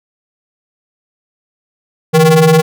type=ring-modulated tone; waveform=square; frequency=155.56 Hz; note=D#3; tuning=in tune; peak=-3 dBFS; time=2.13-2.62 s; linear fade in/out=20 ms; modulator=320 Hz; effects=none